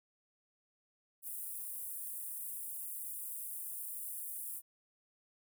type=high-pass noise; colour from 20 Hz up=pink; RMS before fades=-43 dBFS; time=1.22-4.62 s; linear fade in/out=50 ms; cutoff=9200 Hz; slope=48 dB/octave; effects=none